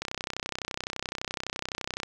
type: click train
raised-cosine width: 0.2 ms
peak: -14 dBFS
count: 65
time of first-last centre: 0.02-2.033 s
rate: 31.8 Hz
effects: none